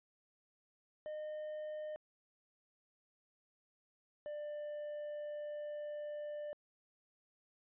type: tone pair in turn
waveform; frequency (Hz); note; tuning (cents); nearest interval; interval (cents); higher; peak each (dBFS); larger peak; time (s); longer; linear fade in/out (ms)
triangle; 611 / 593.6; D#5 / D5; -32 / +18; minor second; 50; first; -39 / -39; neither; 1.06-1.96 / 4.26-6.53; second; 0
effects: resampled to 8000 Hz